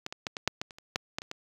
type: clicks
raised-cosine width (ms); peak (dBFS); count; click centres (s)
0.2; -16 / -21 / -13 / -18 / -7 / -15 / -28 / -30 / -10 / -14 / -24 / -19; 12; 0.064 / 0.125 / 0.268 / 0.368 / 0.476 / 0.615 / 0.708 / 0.785 / 0.959 / 1.185 / 1.219 / 1.314
effects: high-pass 60 Hz 12 dB/octave + 8-bit